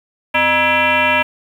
sine tone with frequency modulation, 1661.2 Hz, G#6, in tune, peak -11 dBFS, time 0.34-1.23 s, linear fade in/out 10 ms, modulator 351 Hz, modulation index 3.3, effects 7-bit

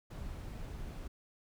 brown noise, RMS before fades -43 dBFS, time 0.1-1.08 s, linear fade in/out 10 ms, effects none

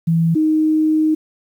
sine tone pair in turn, 165.1 / 311.7 Hz, E3 / D#4, +3 / +3 cents, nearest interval major seventh, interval 1100 cents, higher second, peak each -12 dBFS, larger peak neither, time 0.07-0.35 / 0.35-1.15 s, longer second, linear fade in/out 10 ms, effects 8-bit

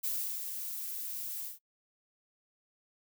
violet noise with ADSR envelope, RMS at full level -33 dBFS, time 0.03-1.59 s, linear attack 15 ms, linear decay 360 ms, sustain -6 dB, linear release 150 ms, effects noise-tail reverb RT60 0.1 s tail -23 dB re dry

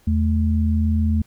sine tone pair together, 81.6 / 217.8 Hz, E2 / A3, -17 / -17 cents, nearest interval octave + perfect fourth, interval 1700 cents, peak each -17 / -21 dBFS, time 0.07-1.22 s, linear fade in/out 5 ms, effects pink hiss -58 dBFS RMS until 1.26 s

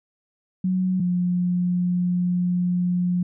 sine tone pair in turn, 185 / 178.31 Hz, F#3 / F3, 0 / +36 cents, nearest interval minor second, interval 64 cents, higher first, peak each -19 dBFS, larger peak neither, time 0.64-1 / 1-3.23 s, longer second, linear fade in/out 5 ms, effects none

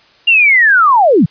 sine linear sweep, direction down, 2833 to 123.47 Hz, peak -5 dBFS, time 0.27-1.26 s, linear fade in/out 10 ms, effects white hiss -47 dBFS RMS until 1.3 s + resampled to 11025 Hz

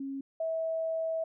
sine tone pair in turn, 272.9 / 649.1 Hz, C#4 / E5, -27 / -27 cents, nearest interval octave + minor third, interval 1500 cents, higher second, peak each -34 / -29 dBFS, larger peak second, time 0-0.21 / 0.4-1.24 s, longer second, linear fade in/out 5 ms, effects none

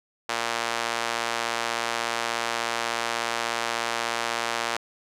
sawtooth tone with high-pass filter, 116.54 Hz, A#2, in tune, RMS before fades -28 dBFS, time 0.29-4.77 s, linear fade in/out 5 ms, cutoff 830 Hz, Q 0.77, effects low-pass 8000 Hz 12 dB/octave

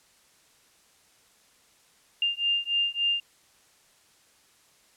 sine beating tone pair, 2800 / 2803.5 Hz, F7 / F7, +4 / +6 cents, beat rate 3.5 Hz, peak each -27 dBFS, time 2.22-3.2 s, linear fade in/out 2 ms, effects white hiss -61 dBFS RMS until 4.96 s + low-pass 10000 Hz 12 dB/octave

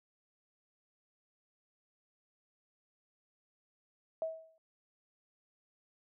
sine tone with exponential decay, 645 Hz, E5, 38 cents flat, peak -30 dBFS, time 4.22-4.58 s, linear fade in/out 1 ms, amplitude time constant 77 ms, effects none

